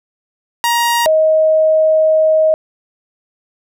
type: tone pair in turn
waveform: sawtooth / sine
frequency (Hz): 943 / 629.4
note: A#5 / D#5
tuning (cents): +20 / +20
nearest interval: perfect fifth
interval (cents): 700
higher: first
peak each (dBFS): -8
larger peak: neither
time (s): 0.64-1.06 / 1.06-2.54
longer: second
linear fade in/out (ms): 0
effects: none